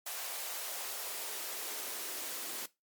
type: noise with high-pass filter sweep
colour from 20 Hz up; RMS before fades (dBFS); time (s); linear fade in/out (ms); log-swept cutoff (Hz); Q
white; -40; 0.06-2.66; 5; 660 to 290; 1.7
effects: noise-tail reverb RT60 0.2 s tail -18 dB re dry + MP3 96 kbps